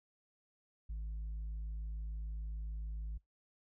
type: tone with tanh clipping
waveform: sine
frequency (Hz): 53.4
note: G#1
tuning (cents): +49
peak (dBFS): -39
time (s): 0.89-3.18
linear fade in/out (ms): 10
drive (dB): 2
effects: noise-tail reverb RT60 0.2 s tail -26 dB re dry